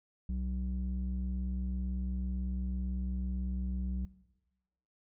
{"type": "tone with low-pass filter", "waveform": "square", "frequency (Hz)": 63, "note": "B1", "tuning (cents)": 35, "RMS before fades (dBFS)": -35, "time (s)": [0.29, 4.05], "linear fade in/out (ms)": 0, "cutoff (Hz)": 160, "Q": 3.2, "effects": ["noise-tail reverb RT60 1.0 s tail -18 dB re dry"]}